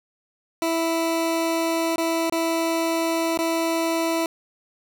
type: tone with dropouts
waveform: 20% pulse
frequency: 329.6 Hz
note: E4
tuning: in tune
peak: -16 dBFS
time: 0.62-4.26 s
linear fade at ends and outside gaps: 1 ms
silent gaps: 1.959-1.98 / 2.298-2.323 / 3.375-3.389 s
effects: none